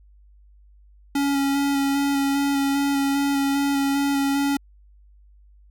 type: tone with vibrato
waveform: square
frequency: 278.8 Hz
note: C#4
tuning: 10 cents sharp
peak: -20 dBFS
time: 1.15-4.57 s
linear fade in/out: 5 ms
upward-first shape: square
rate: 2.5 Hz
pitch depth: 12 cents each way
effects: added 50 Hz sine -49 dBFS peak until 5.7 s